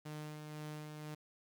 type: tone with tremolo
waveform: sawtooth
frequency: 151.9 Hz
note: D#3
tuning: 41 cents flat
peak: -39 dBFS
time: 0.05-1.15 s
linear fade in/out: 10 ms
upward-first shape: sine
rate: 2 Hz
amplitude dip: 35%
effects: 11-bit